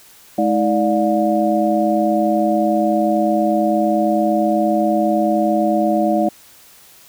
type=tone cluster; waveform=sine; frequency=212.8 / 321.4 / 586 / 715 Hz; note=G#3 / E4 / D5 / F5; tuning=+42 / -44 / -4 / +41 cents; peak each=-19 dBFS; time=0.38-6.29 s; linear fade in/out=5 ms; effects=white hiss -46 dBFS RMS until 7.08 s